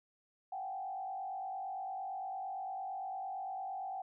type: tone with frequency modulation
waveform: sine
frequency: 767 Hz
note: G5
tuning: 38 cents flat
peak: -38 dBFS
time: 0.52-4.02 s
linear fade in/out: 5 ms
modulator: 48.8 Hz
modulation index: 0.9
effects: none